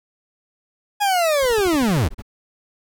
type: linear sweep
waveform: 40% pulse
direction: down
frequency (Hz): 838 to 61.5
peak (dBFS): -15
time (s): 1-2.09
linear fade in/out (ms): 20
type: noise bursts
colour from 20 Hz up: brown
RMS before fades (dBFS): -32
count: 11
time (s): 1.42-2.222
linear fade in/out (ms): 10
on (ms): 42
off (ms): 34
effects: none

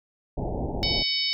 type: low-pass noise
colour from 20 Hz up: pink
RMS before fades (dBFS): -29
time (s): 0.37-1.03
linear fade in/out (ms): 10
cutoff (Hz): 880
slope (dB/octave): 96
type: harmonic tone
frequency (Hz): 750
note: F#5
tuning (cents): +23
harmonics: 3 / 4 / 5 / 6 / 7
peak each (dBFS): -31 / -32 / -30 / -31 / -27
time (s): 0.83-1.33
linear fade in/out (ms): 0
effects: none

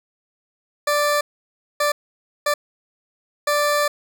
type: tone bursts at uneven times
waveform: 20% pulse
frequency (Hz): 587.3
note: D5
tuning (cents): 0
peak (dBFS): -12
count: 4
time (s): 0.87-1.21 / 1.8-1.92 / 2.46-2.54 / 3.47-3.88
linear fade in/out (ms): 5
effects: none

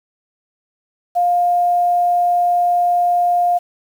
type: tone with quantisation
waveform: sine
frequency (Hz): 705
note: F5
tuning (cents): +16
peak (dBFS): -12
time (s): 1.15-3.59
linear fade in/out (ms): 20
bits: 7
effects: none

